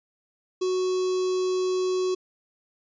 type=tone with notch filter; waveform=square; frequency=370 Hz; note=F#4; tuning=in tune; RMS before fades=-25 dBFS; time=0.61-2.15 s; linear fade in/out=10 ms; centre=1800 Hz; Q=0.53; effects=resampled to 16000 Hz